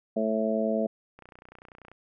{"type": "harmonic tone", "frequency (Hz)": 110, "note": "A2", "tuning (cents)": 0, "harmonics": [2, 3, 4, 5, 6], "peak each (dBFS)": [-28, -37, -32, -31, -29], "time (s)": [0.16, 0.87], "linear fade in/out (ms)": 10}
{"type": "click train", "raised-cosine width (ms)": 0.5, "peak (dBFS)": -33, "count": 23, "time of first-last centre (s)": [1.19, 1.916], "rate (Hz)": 30.3}
{"effects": []}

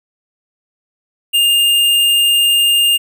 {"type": "tone", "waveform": "square", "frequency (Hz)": 2814, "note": "F7", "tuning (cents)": 12, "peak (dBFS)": -10, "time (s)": [1.33, 2.98], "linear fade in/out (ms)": 20, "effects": []}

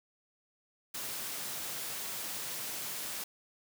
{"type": "high-pass noise", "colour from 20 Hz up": "white", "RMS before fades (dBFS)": -39, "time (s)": [0.94, 3.24], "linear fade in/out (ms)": 5, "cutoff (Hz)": 100, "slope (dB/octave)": 24, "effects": []}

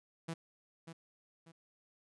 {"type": "tone with echo", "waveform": "sawtooth", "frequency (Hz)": 164.81, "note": "E3", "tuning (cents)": 0, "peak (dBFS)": -34, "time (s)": [0.28, 0.34], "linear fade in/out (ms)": 10, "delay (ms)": 590, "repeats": 2, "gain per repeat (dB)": -9, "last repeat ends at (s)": 1.52, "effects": ["resampled to 24000 Hz"]}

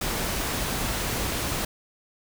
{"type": "noise", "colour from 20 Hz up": "pink", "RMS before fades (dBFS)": -28, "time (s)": [0.01, 1.65], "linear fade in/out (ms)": 5, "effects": []}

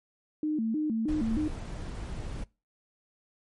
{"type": "tone with vibrato", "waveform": "sine", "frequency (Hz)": 261.6, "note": "C4", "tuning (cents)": 0, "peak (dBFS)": -26, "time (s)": [0.43, 1.48], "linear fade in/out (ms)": 2, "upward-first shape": "square", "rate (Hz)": 3.2, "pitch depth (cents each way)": 270}
{"type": "noise", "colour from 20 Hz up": "brown", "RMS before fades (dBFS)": -36, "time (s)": [1.08, 2.44], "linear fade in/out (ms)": 5}
{"effects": ["noise-tail reverb RT60 0.3 s tail -24 dB re dry", "MP3 48 kbps"]}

